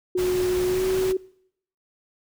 sine tone with pitch glide, 364.5 to 375.4 Hz, F#4 to F#4, -26 to +25 cents, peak -20 dBFS, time 0.15-1.17 s, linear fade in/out 5 ms, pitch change +51 cents, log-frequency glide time 0.67-0.85 s
pink noise, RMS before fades -33 dBFS, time 0.17-1.13 s, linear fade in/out 20 ms
effects noise-tail reverb RT60 0.7 s tail -22 dB re dry

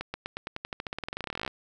accelerating click train, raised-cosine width 0.3 ms, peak -17 dBFS, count 29, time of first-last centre 0.01-1.478 s, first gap 130 ms, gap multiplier 0.92, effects none

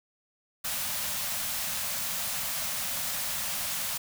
white band-stop noise, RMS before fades -32 dBFS, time 0.64-3.98 s, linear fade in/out 10 ms, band 260 to 520 Hz, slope 96 dB/octave, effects none

